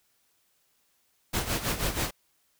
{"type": "noise with tremolo", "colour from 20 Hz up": "pink", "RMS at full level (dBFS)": -27, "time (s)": [1.33, 2.11], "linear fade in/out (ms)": 10, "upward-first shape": "sine", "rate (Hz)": 6.2, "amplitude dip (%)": 70, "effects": ["white hiss -70 dBFS RMS until 2.59 s"]}